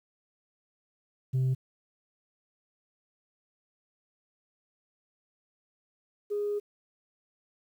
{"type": "tone pair in turn", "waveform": "sine", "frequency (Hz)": [130, 412.7], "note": ["C3", "G#4"], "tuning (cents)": [-11, -11], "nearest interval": "octave + minor sixth", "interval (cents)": 2000, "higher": "second", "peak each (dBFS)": [-21, -27], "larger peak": "first", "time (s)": [[1.33, 1.55], [6.3, 6.6]], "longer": "second", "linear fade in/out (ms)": 20, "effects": ["tanh soft clip ceiling -23 dBFS", "10-bit"]}